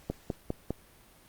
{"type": "click train", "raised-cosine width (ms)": 2, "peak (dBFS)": -17, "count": 4, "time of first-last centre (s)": [0.1, 0.706], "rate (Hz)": 4.95, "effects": ["pink hiss -58 dBFS RMS until 1.28 s", "Opus 48 kbps"]}